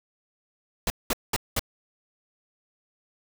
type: noise bursts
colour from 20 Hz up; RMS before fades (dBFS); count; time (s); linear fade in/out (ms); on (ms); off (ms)
pink; -25; 4; 0.87-1.594; 2; 31; 200
effects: none